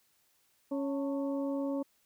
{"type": "harmonic tone with a mistuned harmonic", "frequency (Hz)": 277.2, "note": "C#4", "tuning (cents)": 0, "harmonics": [1, 2, 3, 4], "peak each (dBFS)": [-32, -36, -47, -50], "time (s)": [0.71, 1.83], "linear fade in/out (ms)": 10, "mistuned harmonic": 3, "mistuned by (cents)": 120, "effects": ["white hiss -71 dBFS RMS until 2.05 s"]}